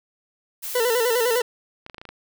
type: noise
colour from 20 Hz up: blue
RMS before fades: -31 dBFS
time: 0.62-1.4 s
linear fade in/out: 20 ms
type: tone with vibrato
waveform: 40% pulse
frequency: 473.8 Hz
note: A#4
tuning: 28 cents sharp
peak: -18 dBFS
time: 0.75-1.42 s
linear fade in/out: 5 ms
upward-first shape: square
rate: 9.9 Hz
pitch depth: 79 cents each way
type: clicks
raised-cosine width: 0.3 ms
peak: -23 dBFS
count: 7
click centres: 1.864 / 1.898 / 1.945 / 1.982 / 2.015 / 2.053 / 2.09 s
effects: none